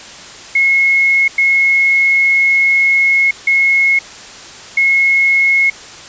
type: tone bursts at uneven times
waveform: sine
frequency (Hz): 2172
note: C#7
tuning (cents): -36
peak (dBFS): -8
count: 4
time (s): 0.55-1.28 / 1.38-3.31 / 3.47-3.99 / 4.77-5.7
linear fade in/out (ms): 5
effects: white hiss -33 dBFS RMS until 6.08 s + resampled to 16000 Hz